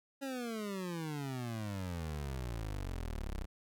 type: exponential sweep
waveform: 25% pulse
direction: down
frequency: 279.2 to 30.87 Hz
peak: -34 dBFS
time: 0.21-3.46 s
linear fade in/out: 20 ms
effects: none